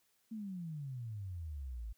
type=exponential sweep; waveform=sine; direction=down; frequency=228.4 to 51.91 Hz; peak=-40 dBFS; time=0.31-1.93 s; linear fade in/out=10 ms; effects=white hiss -75 dBFS RMS until 1.97 s